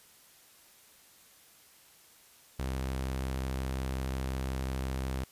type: tone with vibrato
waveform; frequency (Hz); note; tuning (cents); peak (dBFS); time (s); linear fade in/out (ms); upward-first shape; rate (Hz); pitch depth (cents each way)
sawtooth; 65.6; C2; +5; -28; 2.59-5.24; 5; sine; 13; 13
effects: white hiss -59 dBFS RMS until 5.31 s + resampled to 32000 Hz

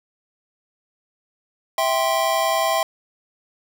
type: chord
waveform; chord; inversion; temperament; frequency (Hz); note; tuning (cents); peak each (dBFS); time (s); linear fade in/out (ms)
square; C major; first; just; 654.1 / 784.9 / 1046.5; E5 / G5 / C6; -14 / +2 / 0; -22 / -24 / -24; 1.78-2.83; 2
effects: none

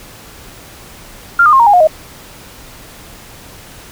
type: tone with pitch steps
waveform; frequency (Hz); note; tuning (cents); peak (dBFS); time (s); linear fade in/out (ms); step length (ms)
sine; 1392 / 1218.8 / 1067.2 / 934.4 / 818.2 / 716.4 / 627.3; F6 / D#6 / C6 / A#5 / G#5 / F5 / D#5; -6 / -36 / +34 / +4 / -26 / +44 / +14; -4; 1.39-1.873; 5; 69
effects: pink hiss -36 dBFS RMS until 3.91 s

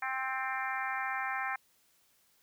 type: harmonic tone with a mistuned harmonic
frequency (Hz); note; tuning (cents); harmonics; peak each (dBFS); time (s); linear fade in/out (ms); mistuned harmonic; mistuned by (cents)
263.1; C4; +10; 3 / 4 / 5 / 6 / 7 / 8 / 9; -38 / -40 / -40 / -40 / -39 / -42 / -44; 0.02-1.56; 5; 7; -28
effects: white hiss -69 dBFS RMS until 2.42 s

